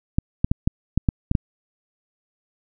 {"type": "clicks", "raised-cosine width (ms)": 5, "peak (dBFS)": -5, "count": 8, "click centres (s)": [0.185, 0.445, 0.515, 0.675, 0.976, 1.088, 1.314, 1.352], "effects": []}